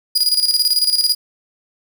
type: tone with tremolo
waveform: 40% pulse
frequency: 4886 Hz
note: D#8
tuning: 32 cents flat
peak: -10 dBFS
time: 0.15-1.15 s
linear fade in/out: 10 ms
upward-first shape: square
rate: 18 Hz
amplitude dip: 65%
effects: 8-bit